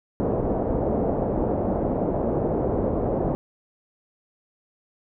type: low-pass noise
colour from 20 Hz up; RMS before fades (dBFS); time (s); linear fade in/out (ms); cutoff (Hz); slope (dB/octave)
white; -24; 0.2-3.35; 0; 630; 24
effects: none